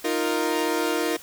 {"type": "chord", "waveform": "sawtooth", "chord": "Eb suspended second", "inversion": "none", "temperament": "equal", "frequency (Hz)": [311.1, 349.2, 466.2], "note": ["Eb4", "F4", "Bb4"], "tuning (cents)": [0, 0, 0], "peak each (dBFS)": -23, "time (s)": [0.04, 1.17], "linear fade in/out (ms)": 10, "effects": ["white hiss -45 dBFS RMS until 1.22 s"]}